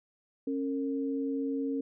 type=tone pair together; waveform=sine; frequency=273.5 / 458.1 Hz; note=C#4 / A#4; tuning=-23 / -30 cents; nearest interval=major sixth; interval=893 cents; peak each=-30 / -36 dBFS; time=0.47-1.81 s; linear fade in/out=5 ms; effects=none